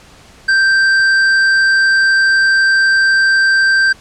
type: tone with hard clipping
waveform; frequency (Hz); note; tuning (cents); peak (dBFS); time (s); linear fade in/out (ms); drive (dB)
triangle; 1568; G6; 0; -10; 0.48-3.93; 10; 11
effects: pink hiss -42 dBFS RMS until 4 s + low-pass 8000 Hz 12 dB/octave